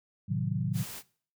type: chord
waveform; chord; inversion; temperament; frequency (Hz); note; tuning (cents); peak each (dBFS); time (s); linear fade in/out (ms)
sine; A diminished seventh; none; equal; 110 / 130.81 / 155.56 / 185; A2 / C3 / Eb3 / Gb3; 0 / 0 / 0 / 0; -33; 0.28-0.84; 20
type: noise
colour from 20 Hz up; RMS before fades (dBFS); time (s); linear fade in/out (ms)
white; -42; 0.73-1.03; 50
effects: noise-tail reverb RT60 0.5 s tail -21 dB re dry